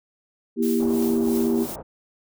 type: chord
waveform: sine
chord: E diminished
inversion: second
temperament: just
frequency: 237.3 / 329.6 / 395.6 Hz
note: Bb3 / E4 / G4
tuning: +31 / 0 / +16 cents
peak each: -21 / -25 / -24 dBFS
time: 0.56-1.67 s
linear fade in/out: 50 ms
type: noise with tremolo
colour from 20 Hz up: blue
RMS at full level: -34 dBFS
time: 0.62-1.76 s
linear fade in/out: 10 ms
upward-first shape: triangle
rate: 3 Hz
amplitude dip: 75%
type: low-pass noise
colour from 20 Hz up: white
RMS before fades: -37 dBFS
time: 0.79-1.83 s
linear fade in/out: 20 ms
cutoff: 890 Hz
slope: 24 dB/octave
effects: none